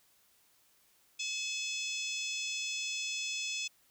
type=harmonic tone with a mistuned harmonic; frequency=858 Hz; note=A5; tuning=44 cents flat; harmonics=3 / 4 / 5 / 6 / 7 / 8 / 9; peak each=-38 / -40 / -51 / -43 / -43 / -45 / -48 dBFS; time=1.19-3.68 s; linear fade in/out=10 ms; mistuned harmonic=7; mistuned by=+34 cents; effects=white hiss -68 dBFS RMS until 3.9 s